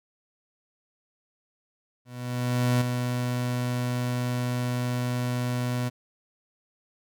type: tone with ADSR envelope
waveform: 30% pulse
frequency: 123.47 Hz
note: B2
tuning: in tune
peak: -17 dBFS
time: 2.05-5.9 s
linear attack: 760 ms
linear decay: 11 ms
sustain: -6 dB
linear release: 24 ms
effects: none